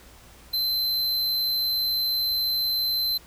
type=tone; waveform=square; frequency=4083 Hz; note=C8; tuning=43 cents flat; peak=-23 dBFS; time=0.53-3.18 s; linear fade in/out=10 ms; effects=added 60 Hz sine -52 dBFS peak until 3.26 s + pink hiss -51 dBFS RMS until 3.26 s